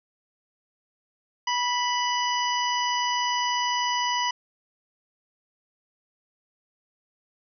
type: harmonic tone with a mistuned harmonic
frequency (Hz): 987.8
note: B5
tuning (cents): 0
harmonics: 1 / 2 / 3 / 5 / 6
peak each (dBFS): -25 / -31 / -30 / -34 / -36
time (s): 1.47-4.31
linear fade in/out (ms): 5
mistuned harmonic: 1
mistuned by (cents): -20
effects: none